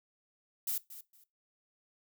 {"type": "noise with echo", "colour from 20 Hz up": "violet", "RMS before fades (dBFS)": -34, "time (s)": [0.67, 0.78], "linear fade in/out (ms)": 5, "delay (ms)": 230, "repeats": 2, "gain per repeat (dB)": -14, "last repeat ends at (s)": 1.24, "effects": ["noise-tail reverb RT60 0.2 s tail -18 dB re dry"]}